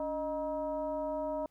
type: tone with frequency modulation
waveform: sine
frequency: 618 Hz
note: D#5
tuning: 12 cents flat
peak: -32 dBFS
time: 0-1.46 s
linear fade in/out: 2 ms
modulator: 333 Hz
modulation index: 0.88
effects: pink hiss -75 dBFS RMS until 1.5 s